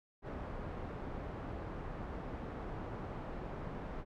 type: low-pass noise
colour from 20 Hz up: pink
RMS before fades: -43 dBFS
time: 0.22-4.05 s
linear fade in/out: 50 ms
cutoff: 1100 Hz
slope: 12 dB/octave
effects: none